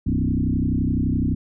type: tone with frequency modulation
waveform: sine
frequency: 166.6 Hz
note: E3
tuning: 19 cents sharp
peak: -18 dBFS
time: 0.06-1.35 s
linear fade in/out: 10 ms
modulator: 31.8 Hz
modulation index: 3.8
effects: none